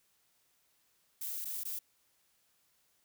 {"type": "noise with dropouts", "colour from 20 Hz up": "violet", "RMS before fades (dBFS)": -39, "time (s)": [1.21, 1.79], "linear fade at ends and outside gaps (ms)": 5, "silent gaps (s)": [[1.447, 1.453], [1.636, 1.651]], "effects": ["white hiss -73 dBFS RMS until 3.04 s"]}